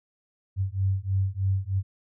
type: beating tone pair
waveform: sine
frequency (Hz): 94.8 / 98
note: F#2 / G2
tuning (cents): +43 / 0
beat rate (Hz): 3.2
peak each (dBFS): -26 / -26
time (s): 0.56-1.83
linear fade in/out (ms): 50
effects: none